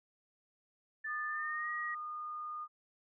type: tone with pitch glide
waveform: sine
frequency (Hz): 1760 to 1897.2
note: A6 to A#6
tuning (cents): 0 to +30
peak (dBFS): -37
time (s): 1.04-1.95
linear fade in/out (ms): 10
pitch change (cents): +130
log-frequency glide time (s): 1.27-1.7
type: tone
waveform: sine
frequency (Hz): 1222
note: D#6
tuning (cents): -32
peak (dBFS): -39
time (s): 1.06-2.68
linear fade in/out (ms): 50
effects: none